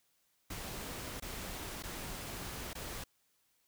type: noise with dropouts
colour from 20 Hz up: pink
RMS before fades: -43 dBFS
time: 0.5-3.04 s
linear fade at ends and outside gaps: 5 ms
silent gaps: 1.2-1.222 / 1.826-1.835 / 2.733-2.751 s
effects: white hiss -75 dBFS RMS until 3.67 s